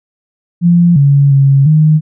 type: tone with pitch steps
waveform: sine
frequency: 172.9 / 140.8 / 137.7 / 154.6 Hz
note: F3 / C#3 / C#3 / D#3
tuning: -17 / +27 / -11 / -11 cents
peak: -4 dBFS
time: 0.61-2.01 s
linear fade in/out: 50 ms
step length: 350 ms
effects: none